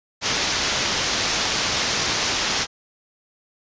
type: low-pass noise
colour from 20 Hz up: white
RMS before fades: -23 dBFS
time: 0.21-2.67 s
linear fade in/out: 50 ms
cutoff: 6500 Hz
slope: 48 dB/octave
effects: resampled to 16000 Hz